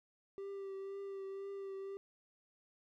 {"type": "tone with vibrato", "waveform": "triangle", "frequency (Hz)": 392, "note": "G4", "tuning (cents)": 0, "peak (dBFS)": -40, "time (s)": [0.38, 1.97], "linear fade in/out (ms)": 0, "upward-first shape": "triangle", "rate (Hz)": 2, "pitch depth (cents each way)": 24, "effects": []}